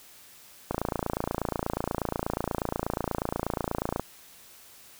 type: click train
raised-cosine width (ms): 1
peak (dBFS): -13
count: 94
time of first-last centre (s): 0.71-3.996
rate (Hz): 28.3
effects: white hiss -52 dBFS RMS until 4.99 s